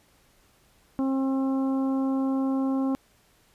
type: harmonic tone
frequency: 267.4 Hz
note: C4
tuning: 38 cents sharp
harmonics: 1 / 2 / 3 / 4 / 5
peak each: -23 / -35 / -38 / -40 / -47 dBFS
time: 0.99-2.95 s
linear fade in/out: 0 ms
effects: pink hiss -62 dBFS RMS until 3.54 s + resampled to 32000 Hz